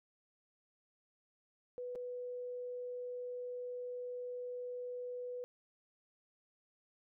sine tone with dropouts, 493.9 Hz, B4, in tune, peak -40 dBFS, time 1.78-5.44 s, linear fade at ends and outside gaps 0 ms, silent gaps 1.952-1.957 s, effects none

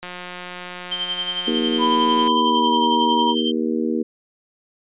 click train, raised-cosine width 0.3 ms, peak -17 dBFS, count 403, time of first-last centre 0.03-2.276 s, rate 179 Hz
sine tone with tremolo, 3136 Hz, G7, in tune, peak -20 dBFS, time 0.91-3.52 s, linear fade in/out 10 ms, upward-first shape sine, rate 11 Hz, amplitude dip 65%
harmonic tone, 79 Hz, D#2, 27 cents sharp, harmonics 3 / 4 / 5 / 6, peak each -22 / -24 / -26 / -28 dBFS, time 1.47-4.03 s, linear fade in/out 10 ms
sine tone with pitch glide, 995 to 955.6 Hz, B5 to A#5, +13 to +43 cents, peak -17 dBFS, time 1.78-3.35 s, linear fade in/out 50 ms, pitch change -70 cents, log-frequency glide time 2.39-2.86 s
effects resampled to 8000 Hz

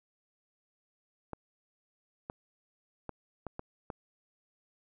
clicks, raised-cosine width 1 ms, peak -24 dBFS, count 6, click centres 1.333 / 2.299 / 3.093 / 3.467 / 3.594 / 3.902 s, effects none

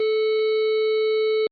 harmonic tone with a mistuned harmonic, 434.7 Hz, A4, 21 cents flat, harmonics 1 / 3 / 5 / 7 / 9 / 10, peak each -18 / -40 / -35 / -43 / -38 / -41 dBFS, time 0-1.47 s, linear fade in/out 2 ms, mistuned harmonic 5, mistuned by +29 cents, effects Opus 24 kbps

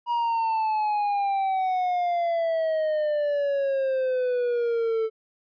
triangle exponential sweep, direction down, 959 to 440 Hz, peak -20 dBFS, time 0.06-5.1 s, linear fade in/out 50 ms, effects resampled to 11025 Hz

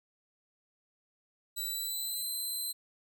10% pulse tone with pitch glide, 3951 to 4069 Hz, B7 to C8, 0 to -49 cents, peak -27 dBFS, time 1.56-2.73 s, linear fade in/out 20 ms, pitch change +51 cents, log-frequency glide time 1.66-2.29 s, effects none

